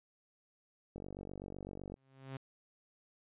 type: click train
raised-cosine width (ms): 2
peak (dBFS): -32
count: 48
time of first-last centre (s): 0.96-1.941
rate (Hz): 47.9
type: tone with exponential growth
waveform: sawtooth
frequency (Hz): 133.8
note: C3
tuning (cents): +39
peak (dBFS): -36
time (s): 1.96-2.37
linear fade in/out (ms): 5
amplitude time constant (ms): 88
effects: resampled to 8000 Hz